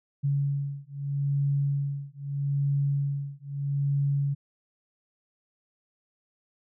sine beating tone pair, 140.4 / 141.19 Hz, C#3 / C#3, +22 / +32 cents, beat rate 0.79 Hz, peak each -28 dBFS, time 0.23-4.35 s, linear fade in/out 20 ms, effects none

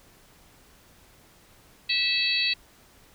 harmonic tone with a mistuned harmonic, 654 Hz, E5, 14 cents flat, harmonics 3 / 4 / 5 / 6 / 7, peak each -34 / -26 / -34 / -27 / -28 dBFS, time 1.89-2.54 s, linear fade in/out 10 ms, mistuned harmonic 7, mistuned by -41 cents, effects pink hiss -56 dBFS RMS until 3.14 s

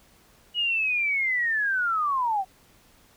sine linear sweep, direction down, 2919 to 736 Hz, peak -22 dBFS, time 0.54-2.45 s, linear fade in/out 50 ms, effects pink hiss -58 dBFS RMS until 3.16 s

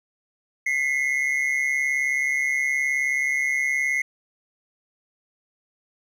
triangle tone pair together, 2014 / 2153 Hz, B6 / C7, +33 / +49 cents, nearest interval minor second, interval 116 cents, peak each -22 dBFS, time 0.66-4.02 s, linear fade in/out 5 ms, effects none

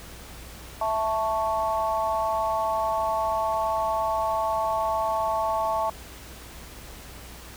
sine chord, A major, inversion second, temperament equal, 659.3 / 880 / 1108.7 Hz, E5 / A5 / C#6, 0 / 0 / 0 cents, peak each -27 / -26 / -29 dBFS, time 0.81-5.9 s, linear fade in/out 5 ms, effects added 60 Hz sine -45 dBFS peak until 7.56 s + pink hiss -44 dBFS RMS until 7.56 s

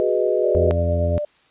sine chord, G# minor seventh, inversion third, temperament equal, 370 / 415.3 / 493.9 / 622.3 Hz, F#4 / G#4 / B4 / D#5, 0 / 0 / 0 / 0 cents, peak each -22 dBFS, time 0-0.71 s, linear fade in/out 0 ms
sine tone with pitch glide, 583 to 593.5 Hz, D5 to D5, -13 to +18 cents, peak -22 dBFS, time 0.44-1.25 s, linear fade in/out 5 ms, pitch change +31 cents, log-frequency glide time 0.54-0.75 s
harmonic tone, 86 Hz, F2, 26 cents flat, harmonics 1 / 2 / 3 / 4 / 5 / 6 / 7 / 8, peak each -19 / -29 / -31 / -36 / -32 / -42 / -34 / -37 dBFS, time 0.55-1.18 s, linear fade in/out 0 ms
effects white hiss -57 dBFS RMS until 1.5 s + resampled to 8000 Hz

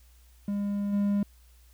triangle tone with level steps, 202.5 Hz, G#3, 43 cents flat, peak -25 / -21 dBFS, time 0.48-1.23 s, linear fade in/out 2 ms, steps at 0.92 s, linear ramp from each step 20 ms, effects added 60 Hz sine -54 dBFS peak until 1.73 s + white hiss -64 dBFS RMS until 1.73 s

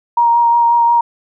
sine tone with vibrato, 940 Hz, A#5, 14 cents sharp, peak -8 dBFS, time 0.17-1.01 s, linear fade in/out 5 ms, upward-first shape sine, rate 5.6 Hz, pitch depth 13 cents each way, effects none

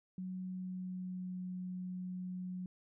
sine tone with pitch glide, 185 to 182.66 Hz, F#3 to F#3, 0 to -22 cents, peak -39 dBFS, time 0.18-2.66 s, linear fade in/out 2 ms, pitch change -22 cents, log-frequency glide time 0.39-1.41 s, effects none

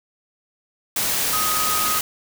sine tone in noise, 1254 Hz, D#6, 13 cents sharp, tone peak -23 dBFS, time 1.33-1.99 s, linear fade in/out 2 ms, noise white, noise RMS -22 dBFS, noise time 0.96-2.01 s, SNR -4 dB, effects none

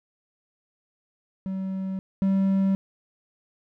triangle tone pair in turn, 190.6 / 193.48 Hz, G3 / G3, -48 / -22 cents, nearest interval unison, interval 26 cents, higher second, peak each -25 / -17 dBFS, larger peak second, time 1.46-1.99 / 2.22-2.75 s, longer neither, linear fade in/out 0 ms, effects none

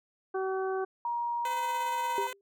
harmonic tone, 380.3 Hz, F#4, 48 cents sharp, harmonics 1 / 2 / 3 / 4, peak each -30 / -36 / -40 / -42 dBFS, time 0.34-0.85 s, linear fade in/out 10 ms
sine tone, 947 Hz, A#5, 27 cents sharp, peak -29 dBFS, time 1.05-2.27 s, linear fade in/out 2 ms
10% pulse tone with tremolo, 508 Hz, B4, 49 cents sharp, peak -27 dBFS, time 1.45-2.33 s, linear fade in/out 2 ms, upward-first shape square, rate 17 Hz, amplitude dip 25%
sine tone with exponential decay, 397.3 Hz, G4, 23 cents sharp, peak -27 dBFS, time 2.18-2.41 s, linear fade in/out 1 ms, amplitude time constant 49 ms
effects none

